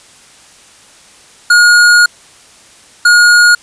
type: tone pair in turn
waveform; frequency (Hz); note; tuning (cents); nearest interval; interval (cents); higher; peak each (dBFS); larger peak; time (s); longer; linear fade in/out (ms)
square; 1436 / 1436; F6 / F6; +48 / +48; unison; 0; neither; -4; neither; 1.5-2.06 / 3.05-3.55; first; 5
effects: white hiss -41 dBFS RMS until 3.62 s + resampled to 22050 Hz